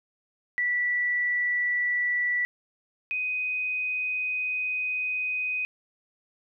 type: tone pair in turn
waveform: sine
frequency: 1959 / 2502 Hz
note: B6 / D#7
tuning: -15 / +9 cents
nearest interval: major third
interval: 424 cents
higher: second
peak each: -23 / -26 dBFS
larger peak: first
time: 0.58-2.45 / 3.11-5.65 s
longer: second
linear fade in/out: 0 ms
effects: none